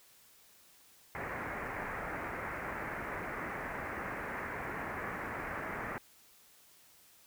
white low-pass noise, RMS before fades -40 dBFS, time 1.15-5.98 s, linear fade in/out 0 ms, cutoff 2100 Hz, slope 48 dB/octave, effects white hiss -62 dBFS RMS until 7.26 s

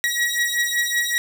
sawtooth beating tone pair, 1908 / 1913.3 Hz, A#6 / A#6, +40 / +45 cents, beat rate 5.3 Hz, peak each -19 dBFS, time 0.04-1.18 s, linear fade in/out 0 ms, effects none

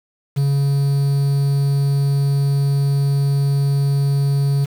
triangle tone with quantisation, 140 Hz, C#3, 18 cents sharp, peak -12 dBFS, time 0.36-4.66 s, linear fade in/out 20 ms, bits 6, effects none

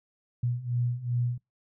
sine beating tone pair, 119.9 / 122.5 Hz, A#2 / B2, +49 / -14 cents, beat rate 2.6 Hz, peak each -31 / -28 dBFS, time 0.43-1.38 s, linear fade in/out 5 ms, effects noise-tail reverb RT60 0.2 s tail -25 dB re dry

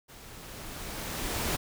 pink noise with level ramp, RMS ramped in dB -50 to -29 dBFS, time 0.08-1.57 s, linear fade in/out 20 ms, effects none

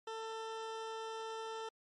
20% pulse tone, 446.1 Hz, A4, 24 cents sharp, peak -36 dBFS, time 0.07-1.69 s, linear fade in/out 5 ms, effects low-pass 6000 Hz 12 dB/octave + MP3 48 kbps

